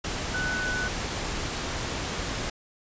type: tone in noise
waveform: sine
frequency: 1492 Hz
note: F#6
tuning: 14 cents sharp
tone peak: -28 dBFS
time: 0.34-0.88 s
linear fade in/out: 5 ms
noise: pink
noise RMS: -31 dBFS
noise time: 0.04-2.5 s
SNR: 0 dB
effects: resampled to 16000 Hz